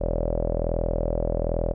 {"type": "tone with low-pass filter", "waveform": "sawtooth", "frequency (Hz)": 41.2, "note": "E1", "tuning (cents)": 0, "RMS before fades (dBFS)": -25, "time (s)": [0, 1.74], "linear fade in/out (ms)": 20, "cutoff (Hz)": 570, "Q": 8.2, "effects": []}